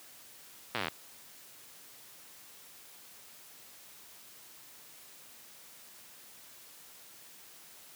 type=slowing click train; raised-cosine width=0.3 ms; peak=-16 dBFS; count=14; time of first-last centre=0.75-0.883 s; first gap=8 ms; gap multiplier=1.04; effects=white hiss -54 dBFS RMS until 7.95 s + high-pass 100 Hz 12 dB/octave